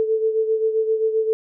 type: beating tone pair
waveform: sine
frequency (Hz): 440 / 447.6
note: A4 / A4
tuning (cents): 0 / +30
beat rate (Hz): 7.6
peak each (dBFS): -18 / -25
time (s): 0-1.33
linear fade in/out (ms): 0
effects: none